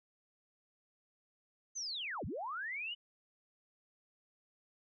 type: linear two-way sweep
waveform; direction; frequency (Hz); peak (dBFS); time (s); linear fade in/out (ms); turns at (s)
sine; down then up; 6400 to 57.9 to 3008; -38; 1.75-2.95; 20; 2.25
effects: none